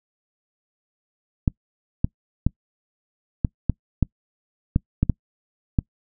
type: clicks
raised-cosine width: 5 ms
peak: -5 dBFS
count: 10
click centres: 1.478 / 2.045 / 2.466 / 3.448 / 3.697 / 4.027 / 4.761 / 5.03 / 5.097 / 5.788 s
effects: noise-tail reverb RT60 0.1 s tail -26 dB re dry